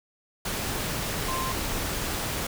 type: tone in noise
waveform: sine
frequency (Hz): 1046.5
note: C6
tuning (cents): 0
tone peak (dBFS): -30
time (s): 1.28-1.52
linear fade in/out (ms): 5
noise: pink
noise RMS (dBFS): -30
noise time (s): 0.45-2.47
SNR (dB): -3
effects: none